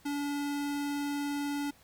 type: tone with vibrato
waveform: square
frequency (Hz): 286.8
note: D4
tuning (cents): -41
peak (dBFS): -32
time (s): 0.05-1.71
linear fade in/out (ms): 10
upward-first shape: sine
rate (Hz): 20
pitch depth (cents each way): 13
effects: pink hiss -61 dBFS RMS until 1.83 s